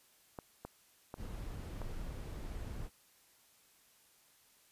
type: clicks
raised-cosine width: 1 ms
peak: -29 dBFS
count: 4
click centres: 0.388 / 0.65 / 1.141 / 1.817 s
type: noise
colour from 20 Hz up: brown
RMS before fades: -43 dBFS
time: 1.16-2.9 s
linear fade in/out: 50 ms
effects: white hiss -67 dBFS RMS until 4.71 s + resampled to 32000 Hz